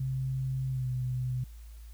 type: tone with pitch glide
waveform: sine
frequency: 131.7 to 126.63 Hz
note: C3 to B2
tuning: +12 to +44 cents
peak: -29 dBFS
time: 0-1.44 s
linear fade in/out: 5 ms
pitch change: -68 cents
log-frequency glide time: 0.7-0.89 s
effects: added 56 Hz sine -44 dBFS peak until 1.93 s + white hiss -62 dBFS RMS until 1.93 s